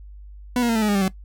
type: tone with pitch steps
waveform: 40% pulse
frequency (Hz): 246.9 / 237.7 / 228.8 / 220.2 / 212 / 204.1 / 196.42 / 189.07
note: B3 / A#3 / A#3 / A3 / G#3 / G#3 / G3 / F#3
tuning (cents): 0 / +34 / -32 / +2 / +36 / -30 / +4 / +38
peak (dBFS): -17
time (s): 0.56-1.08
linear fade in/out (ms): 2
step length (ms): 65
effects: noise-tail reverb RT60 0.1 s tail -17 dB re dry + added 50 Hz sine -38 dBFS peak until 1.24 s